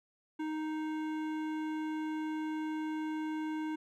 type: tone with hard clipping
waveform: sine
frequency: 311.1 Hz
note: D#4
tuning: in tune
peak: -36 dBFS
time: 0.39-3.76 s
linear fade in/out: 10 ms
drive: 14 dB
effects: none